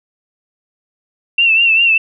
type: tone with vibrato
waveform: sine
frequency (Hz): 2702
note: E7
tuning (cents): +42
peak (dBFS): -8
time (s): 1.38-1.98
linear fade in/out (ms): 5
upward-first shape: triangle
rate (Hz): 5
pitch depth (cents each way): 72
effects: none